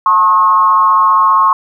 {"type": "tone with frequency modulation", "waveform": "sine", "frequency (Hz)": 1080, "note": "C#6", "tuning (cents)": -45, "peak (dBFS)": -6, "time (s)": [0.06, 1.53], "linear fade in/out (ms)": 2, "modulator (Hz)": 185, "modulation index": 0.61, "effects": ["8-bit"]}